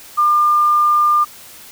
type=tone; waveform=sine; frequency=1200 Hz; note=D6; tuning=37 cents sharp; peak=-10 dBFS; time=0.17-1.25 s; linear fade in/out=20 ms; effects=white hiss -39 dBFS RMS until 1.71 s